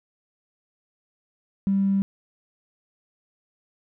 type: tone with tanh clipping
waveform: triangle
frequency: 196 Hz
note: G3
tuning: in tune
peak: -18 dBFS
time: 1.67-2.02 s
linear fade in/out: 0 ms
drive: 2 dB
effects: none